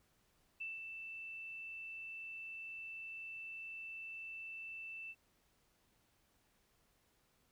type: tone with ADSR envelope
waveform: sine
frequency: 2658 Hz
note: E7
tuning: 14 cents sharp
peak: -40 dBFS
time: 0.6-5.15 s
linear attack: 12 ms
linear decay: 180 ms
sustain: -5 dB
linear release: 47 ms
effects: pink hiss -75 dBFS RMS until 7.51 s